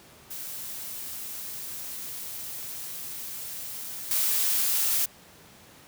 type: noise with level steps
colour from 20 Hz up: blue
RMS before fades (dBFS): -37 / -25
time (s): 0.3-5.06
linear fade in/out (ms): 10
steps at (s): 4.11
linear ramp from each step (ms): 2
effects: pink hiss -52 dBFS RMS until 5.87 s + high-pass 80 Hz 12 dB/octave